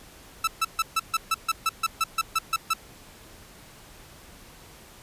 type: tone bursts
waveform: sawtooth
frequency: 1318.5 Hz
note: E6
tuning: in tune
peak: -17 dBFS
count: 14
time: 0.44-2.736 s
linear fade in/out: 5 ms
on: 34 ms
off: 140 ms
effects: pink hiss -49 dBFS RMS until 5.02 s + resampled to 32000 Hz